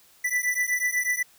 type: beating tone pair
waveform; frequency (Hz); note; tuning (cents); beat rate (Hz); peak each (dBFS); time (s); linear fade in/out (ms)
square; 1977 / 1985.1; B6 / B6; +1 / +8; 8.1; -27; 0.24-1.23; 10
effects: white hiss -57 dBFS RMS until 1.38 s